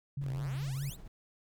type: tone with vibrato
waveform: sine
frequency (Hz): 136.5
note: C#3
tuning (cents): -26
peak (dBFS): -33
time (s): 0.17-0.9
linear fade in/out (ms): 5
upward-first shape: triangle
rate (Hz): 4.9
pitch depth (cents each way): 67
type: noise with tremolo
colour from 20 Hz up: brown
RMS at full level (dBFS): -47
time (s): 0.21-1.08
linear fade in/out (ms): 5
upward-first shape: sine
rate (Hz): 13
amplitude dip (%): 45
type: exponential sweep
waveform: 5% pulse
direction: up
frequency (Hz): 31.42 to 4400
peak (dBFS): -36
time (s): 0.21-0.97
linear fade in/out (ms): 50
effects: none